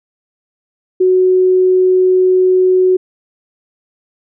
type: tone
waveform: sine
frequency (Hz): 370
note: F#4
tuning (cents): 0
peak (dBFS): -7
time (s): 1-2.97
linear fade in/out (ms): 10
effects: none